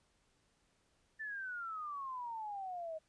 sine exponential sweep, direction down, 1783 to 623 Hz, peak -40 dBFS, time 1.19-2.99 s, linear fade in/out 20 ms, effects pink hiss -75 dBFS RMS until 3.08 s + resampled to 22050 Hz

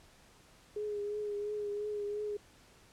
sine tone with vibrato, 415.3 Hz, G#4, in tune, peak -34 dBFS, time 0.76-2.37 s, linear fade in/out 5 ms, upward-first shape triangle, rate 2.9 Hz, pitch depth 34 cents each way, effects pink hiss -61 dBFS RMS until 2.92 s + low-pass 10000 Hz 12 dB/octave

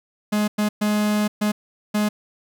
45% pulse tone bursts at uneven times, 210 Hz, G#3, 19 cents sharp, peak -18 dBFS, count 5, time 0.32-0.48 / 0.58-0.69 / 0.81-1.28 / 1.41-1.52 / 1.94-2.09 s, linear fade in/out 10 ms, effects none

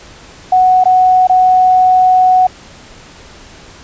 sine tone with dropouts, 740 Hz, F#5, in tune, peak -5 dBFS, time 0.52-2.47 s, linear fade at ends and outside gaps 5 ms, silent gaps 0.839-0.855 / 1.272-1.295 s, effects pink hiss -37 dBFS RMS until 3.83 s + resampled to 16000 Hz

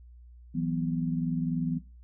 sine chord, E suspended second, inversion none, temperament equal with one note detuned, 164.81 / 185 / 248.5 Hz, E3 / F#3 / B3, 0 / 0 / +11 cents, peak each -30 / -33 / -31 dBFS, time 0.54-1.79 s, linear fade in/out 20 ms, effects noise-tail reverb RT60 0.3 s tail -17 dB re dry + added 60 Hz sine -48 dBFS peak until 2.03 s

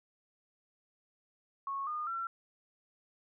sine tone with pitch steps, 1100 / 1220.5 / 1354.3 Hz, C#6 / D#6 / E6, -14 / -34 / +46 cents, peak -34 dBFS, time 1.67-2.27 s, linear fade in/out 2 ms, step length 200 ms, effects none

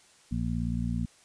harmonic tone, 58.27 Hz, A#1, in tune, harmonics 1 / 2 / 3 / 4, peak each -33 / -33 / -33 / -33 dBFS, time 0.31-1.06 s, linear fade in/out 10 ms, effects white hiss -59 dBFS RMS until 1.24 s + resampled to 22050 Hz

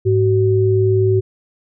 sine tone pair together, 105.5 / 377.3 Hz, G#2 / F#4, +28 / +34 cents, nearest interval octave + minor seventh, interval 2206 cents, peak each -14 dBFS, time 0.05-1.21 s, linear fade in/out 20 ms, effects none

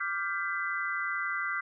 sine chord, G dominant seventh, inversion second, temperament equal with one note detuned, 1174.7 / 1396.9 / 1568 / 2005 Hz, D6 / F6 / G6 / B6, 0 / 0 / 0 / +26 cents, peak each -36 / -35 / -35 / -35 dBFS, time 0-1.61 s, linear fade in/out 10 ms, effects none

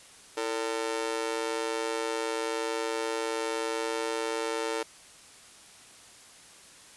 sawtooth tone with amplitude modulation, 450.2 Hz, A4, 40 cents sharp, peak -21 dBFS, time 0.37-4.83 s, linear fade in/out 5 ms, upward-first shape sine, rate 121 Hz, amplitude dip 100%, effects white hiss -52 dBFS RMS until 6.96 s + resampled to 24000 Hz

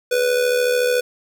square tone with amplitude modulation, 493.9 Hz, B4, in tune, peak -14 dBFS, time 0.11-1.01 s, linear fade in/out 10 ms, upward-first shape sine, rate 73.7 Hz, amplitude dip 55%, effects 8-bit

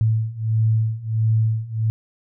sine beating tone pair, 110 / 111.5 Hz, A2 / A2, 0 / +23 cents, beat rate 1.5 Hz, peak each -21 / -19 dBFS, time 0.01-1.9 s, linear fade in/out 0 ms, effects none

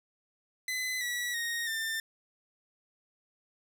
sawtooth tone with pitch steps, 2020 / 1941.1 / 1865.2 / 1792.4 Hz, B6 / B6 / A#6 / A6, +39 / -30 / +1 / +32 cents, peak -28 dBFS, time 0.68-2 s, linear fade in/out 2 ms, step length 330 ms, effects none

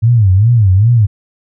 sine tone with vibrato, 105.8 Hz, G#2, 33 cents sharp, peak -5 dBFS, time 0.02-1.07 s, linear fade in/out 20 ms, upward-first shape sine, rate 2.5 Hz, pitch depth 240 cents each way, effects none

